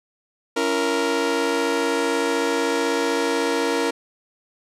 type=chord; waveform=sawtooth; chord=A# diminished; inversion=first; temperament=just; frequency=279.7 / 335.6 / 466.2 Hz; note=C#4 / E4 / A#4; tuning=+16 / +31 / 0 cents; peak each=-22 / -22 / -18 dBFS; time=0.56-3.91 s; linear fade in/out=10 ms; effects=low-pass 9000 Hz 12 dB/octave